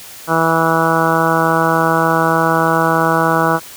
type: harmonic tone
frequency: 163.4 Hz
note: E3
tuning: 15 cents flat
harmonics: 1 / 2 / 3 / 4 / 5 / 6 / 7 / 8 / 9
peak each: -20 / -20 / -20 / -20 / -20 / -20 / -20 / -20 / -20 dBFS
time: 0.27-3.6 s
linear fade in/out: 50 ms
effects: white hiss -35 dBFS RMS until 3.76 s + high-pass 60 Hz 12 dB/octave